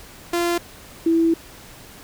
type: tone pair in turn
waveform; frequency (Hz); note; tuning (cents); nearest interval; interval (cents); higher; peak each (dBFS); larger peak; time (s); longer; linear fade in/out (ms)
sawtooth / sine; 344.9 / 330; F4 / E4; -22 / +2; minor second; 76; first; -15 / -14; second; 0.33-0.58 / 1.06-1.34; second; 5
effects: pink hiss -43 dBFS RMS until 2.03 s

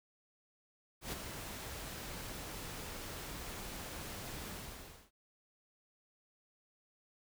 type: noise with ADSR envelope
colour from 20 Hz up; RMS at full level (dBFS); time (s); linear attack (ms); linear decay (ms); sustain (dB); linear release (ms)
pink; -39; 1.01-5.11; 110; 24; -6; 590
effects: none

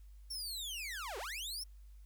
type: linear two-way sweep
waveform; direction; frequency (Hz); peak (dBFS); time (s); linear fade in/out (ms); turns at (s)
sawtooth; down then up; 5550 to 359.5 to 5550; -37; 0.3-1.64; 10; 1.18
effects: added 50 Hz sine -52 dBFS peak until 2.05 s + white hiss -75 dBFS RMS until 2.05 s

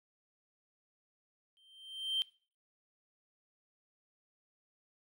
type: tone with exponential growth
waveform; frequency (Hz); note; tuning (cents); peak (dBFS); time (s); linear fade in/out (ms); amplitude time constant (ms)
triangle; 3136; G7; 0; -25; 1.57-2.22; 0; 140
effects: noise-tail reverb RT60 0.4 s tail -23 dB re dry + tanh soft clip ceiling -26 dBFS

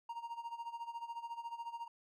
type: tone with tremolo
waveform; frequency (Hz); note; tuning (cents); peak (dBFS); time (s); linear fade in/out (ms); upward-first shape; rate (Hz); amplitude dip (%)
triangle; 933; A#5; +1; -37; 0.09-1.88; 5; sine; 14; 80
effects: none

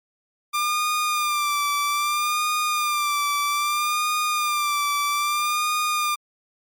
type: tone with vibrato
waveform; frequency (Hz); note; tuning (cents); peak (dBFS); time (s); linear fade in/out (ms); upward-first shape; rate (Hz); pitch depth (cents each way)
sawtooth; 1192; D6; +25; -17; 0.53-6.16; 20; sine; 0.62; 47
effects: MP3 96 kbps

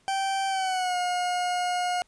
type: tone with pitch glide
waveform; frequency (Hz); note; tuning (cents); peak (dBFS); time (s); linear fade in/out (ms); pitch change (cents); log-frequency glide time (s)
40% pulse; 778 to 717.6; G5 to F5; -13 to +47; -24; 0.08-2.02; 0; -140; 0.48-0.97
effects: pink hiss -64 dBFS RMS until 2.07 s + resampled to 22050 Hz

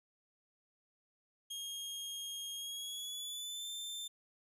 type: tone with pitch glide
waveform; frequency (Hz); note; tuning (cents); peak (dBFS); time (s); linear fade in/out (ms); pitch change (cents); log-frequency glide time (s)
sawtooth; 3250 to 3565; G#7 to A7; -38 to +22; -38; 1.5-4.08; 10; +160; 2.55-3.7
effects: resampled to 32000 Hz + 13-bit

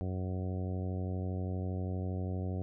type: harmonic tone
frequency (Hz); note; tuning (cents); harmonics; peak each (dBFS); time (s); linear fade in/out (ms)
92.5; F#2; 0; 1 / 2 / 3 / 4 / 5 / 6 / 7 / 8; -34 / -40 / -44 / -46 / -48 / -50 / -51 / -52; 0.01-2.62; 0
effects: none

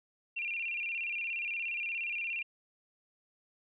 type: tone with vibrato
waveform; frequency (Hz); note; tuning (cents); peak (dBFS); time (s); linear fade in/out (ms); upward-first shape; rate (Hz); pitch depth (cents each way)
sine; 2555; D#7; +45; -33; 0.36-2.43; 10; square; 17; 110
effects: none

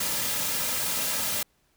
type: noise with comb filter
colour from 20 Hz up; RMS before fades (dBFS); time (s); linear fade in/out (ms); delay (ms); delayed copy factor
white; -28; 0-1.43; 5; 2.7; -0.5
effects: pink hiss -68 dBFS RMS until 1.76 s

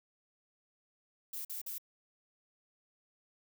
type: noise bursts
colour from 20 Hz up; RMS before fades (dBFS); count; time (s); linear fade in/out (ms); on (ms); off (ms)
violet; -41; 3; 1.33-1.782; 5; 120; 46
effects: none

